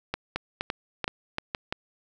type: two click trains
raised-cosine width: 0.3 ms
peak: -12 / -12 dBFS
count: 4 / 5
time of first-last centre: 0.14-1.548 / 0.36-1.725 s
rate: 2.13 / 2.93 Hz
effects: none